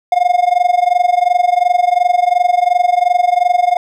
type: tone with amplitude modulation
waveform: triangle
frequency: 714 Hz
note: F5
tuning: 38 cents sharp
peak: -4 dBFS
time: 0.12-3.77 s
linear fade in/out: 2 ms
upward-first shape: sine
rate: 22.8 Hz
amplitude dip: 90%
effects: none